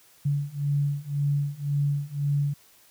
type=beating tone pair; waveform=sine; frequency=142.3 / 144.2 Hz; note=C#3 / D3; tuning=+46 / -31 cents; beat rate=1.9 Hz; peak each=-27 / -26 dBFS; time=0.25-2.54 s; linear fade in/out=10 ms; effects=white hiss -57 dBFS RMS until 2.9 s